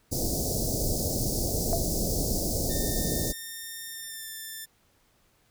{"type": "band-stop noise", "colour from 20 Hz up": "pink", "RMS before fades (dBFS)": -28, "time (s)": [0.11, 3.33], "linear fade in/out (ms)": 20, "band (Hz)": [680, 4700], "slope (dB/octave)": 48}
{"type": "tone with exponential decay", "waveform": "sine", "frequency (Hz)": 673, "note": "E5", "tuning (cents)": 36, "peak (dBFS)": -21, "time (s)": [1.73, 1.85], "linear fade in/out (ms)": 0, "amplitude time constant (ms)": 25}
{"type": "tone with pitch glide", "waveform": "5% pulse", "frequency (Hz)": [1820, 1776.4], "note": ["A#6", "A6"], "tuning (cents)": [-42, 16], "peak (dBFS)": -27, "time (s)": [2.69, 4.66], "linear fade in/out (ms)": 20, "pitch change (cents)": -42, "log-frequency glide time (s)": [3.87, 4.29]}
{"effects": ["pink hiss -66 dBFS RMS until 5.5 s"]}